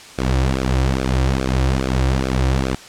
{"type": "tone with flanger", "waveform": "sawtooth", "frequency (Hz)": 65.3, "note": "C2", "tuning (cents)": -3, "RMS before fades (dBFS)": -18, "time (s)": [0.18, 2.75], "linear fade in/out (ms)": 5, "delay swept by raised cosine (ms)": [1, 4.8], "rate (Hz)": 2.4, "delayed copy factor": -0.8, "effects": ["white hiss -39 dBFS RMS until 2.88 s", "low-pass 7000 Hz 12 dB/octave"]}